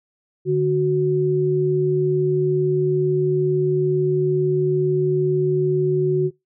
sine tone pair together, 147.77 / 370 Hz, D3 / F#4, +11 / 0 cents, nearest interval octave + major third, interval 1589 cents, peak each -21 / -17 dBFS, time 0.45-6.31 s, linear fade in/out 50 ms, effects noise-tail reverb RT60 0.2 s tail -24 dB re dry

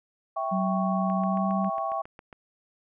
sine chord, C# diminished, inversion first, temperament equal, 659.3 / 784 / 1108.7 Hz, E5 / G5 / C#6, 0 / 0 / 0 cents, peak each -31 dBFS, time 0.36-2.02 s, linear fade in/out 10 ms
sine tone with pitch glide, 188.8 to 192.77 Hz, F#3 to G3, +35 to -29 cents, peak -25 dBFS, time 0.51-1.7 s, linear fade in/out 20 ms, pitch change +36 cents, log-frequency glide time 1.19-1.47 s
click train, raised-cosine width 0.5 ms, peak -29 dBFS, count 10, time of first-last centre 1.1-2.328 s, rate 7.33 Hz
effects none

